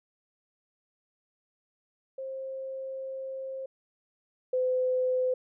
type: tone pair in turn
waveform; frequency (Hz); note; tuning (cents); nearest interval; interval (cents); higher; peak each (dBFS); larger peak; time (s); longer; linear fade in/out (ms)
sine; 531 / 509.4; C5 / C5; +25 / -46; minor second; 71; first; -34 / -24; second; 2.18-3.66 / 4.53-5.34; first; 5
effects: none